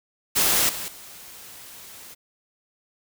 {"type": "noise with level steps", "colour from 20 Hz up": "white", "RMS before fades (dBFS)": [-20, -32, -43], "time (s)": [0.35, 2.15], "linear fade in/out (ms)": 20, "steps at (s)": [0.69, 0.88], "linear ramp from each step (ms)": 2, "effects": []}